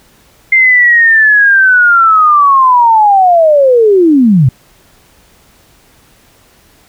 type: linear sweep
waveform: sine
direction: down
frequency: 2103 to 116.54 Hz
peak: -3 dBFS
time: 0.52-4.49 s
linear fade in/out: 5 ms
effects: pink hiss -46 dBFS RMS until 6.88 s

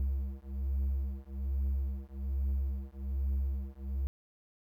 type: beating tone pair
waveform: triangle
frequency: 66.9 / 68.1 Hz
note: C2 / C#2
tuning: +39 / -30 cents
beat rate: 1.2 Hz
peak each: -32 / -32 dBFS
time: 0-4.07 s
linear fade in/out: 0 ms
effects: 11-bit

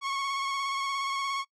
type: tone with vibrato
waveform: sawtooth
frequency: 1100 Hz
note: C#6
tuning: 14 cents flat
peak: -25 dBFS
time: 0.01-1.45 s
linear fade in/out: 50 ms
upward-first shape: square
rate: 17 Hz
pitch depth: 21 cents each way
effects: noise-tail reverb RT60 0.1 s tail -23 dB re dry + low-pass 6000 Hz 12 dB/octave

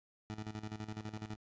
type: tone with tremolo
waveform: 20% pulse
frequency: 107.5 Hz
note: A2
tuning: 40 cents flat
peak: -35 dBFS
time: 0.3-1.36 s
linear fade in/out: 0 ms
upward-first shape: square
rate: 12 Hz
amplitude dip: 75%
effects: resampled to 16000 Hz

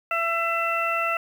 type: harmonic tone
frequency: 670 Hz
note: E5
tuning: 28 cents sharp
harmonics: 1 / 2 / 3 / 4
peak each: -29 / -25 / -32 / -27 dBFS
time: 0.11-1.17 s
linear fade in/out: 2 ms
effects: 8-bit

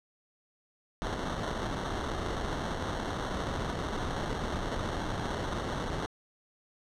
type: noise with sample-and-hold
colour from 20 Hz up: pink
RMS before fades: -34 dBFS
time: 1.02-6.06 s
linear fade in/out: 0 ms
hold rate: 2450 Hz
effects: low-pass 6000 Hz 12 dB/octave

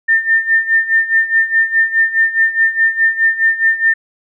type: tone with tremolo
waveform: sine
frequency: 1804 Hz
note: A6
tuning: 43 cents sharp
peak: -7 dBFS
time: 0.08-3.94 s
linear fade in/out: 10 ms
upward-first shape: sine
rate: 4.8 Hz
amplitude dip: 80%
effects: none

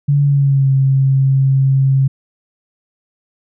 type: tone with pitch glide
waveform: sine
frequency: 142.9 to 134.88 Hz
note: D3 to C#3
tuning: -47 to -47 cents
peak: -9 dBFS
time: 0.08-2.08 s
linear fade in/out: 10 ms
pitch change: -100 cents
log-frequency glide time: 0.23-0.7 s
effects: none

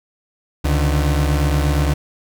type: tone pair together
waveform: 35% pulse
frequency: 71.2 / 150.87 Hz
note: C#2 / D3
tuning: +47 / +47 cents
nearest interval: octave + minor second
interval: 1300 cents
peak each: -14 / -19 dBFS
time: 0.64-1.94 s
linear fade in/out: 10 ms
effects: none

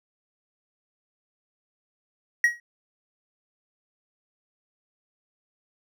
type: tone with exponential decay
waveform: triangle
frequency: 1902 Hz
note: A#6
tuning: 34 cents sharp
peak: -11 dBFS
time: 2.44-2.6 s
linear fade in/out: 2 ms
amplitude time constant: 34 ms
effects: none

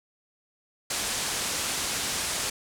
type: low-pass noise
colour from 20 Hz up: white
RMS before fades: -30 dBFS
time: 0.9-2.5 s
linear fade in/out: 5 ms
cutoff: 9600 Hz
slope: 24 dB/octave
effects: none

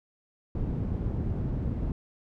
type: low-pass noise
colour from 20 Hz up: white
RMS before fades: -30 dBFS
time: 0.55-1.92 s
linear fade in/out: 2 ms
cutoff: 150 Hz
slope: 12 dB/octave
effects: none

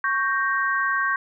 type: chord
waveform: sine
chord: G diminished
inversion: second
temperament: equal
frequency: 1108.7 / 1568 / 1864.7 Hz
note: Db6 / G6 / Bb6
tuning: 0 / 0 / 0 cents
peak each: -24 / -23 / -28 dBFS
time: 0.04-1.16 s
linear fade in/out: 2 ms
effects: none

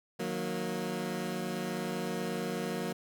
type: chord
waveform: 20% pulse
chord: D# minor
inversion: none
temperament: equal with one note detuned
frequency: 155.56 / 183.72 / 233.1 Hz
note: D#3 / F#3 / A#3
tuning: 0 / -12 / 0 cents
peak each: -37 / -31 / -32 dBFS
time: 0.19-2.93 s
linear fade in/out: 10 ms
effects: none

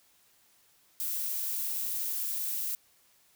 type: noise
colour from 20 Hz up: violet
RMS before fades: -33 dBFS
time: 1-2.75 s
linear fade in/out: 0 ms
effects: white hiss -65 dBFS RMS until 3.35 s

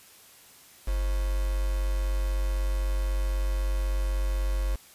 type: tone with quantisation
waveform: sine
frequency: 48.07 Hz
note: G1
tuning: 33 cents flat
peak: -24 dBFS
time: 0.87-4.76 s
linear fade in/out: 10 ms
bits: 6
effects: white hiss -53 dBFS RMS until 4.94 s + resampled to 32000 Hz

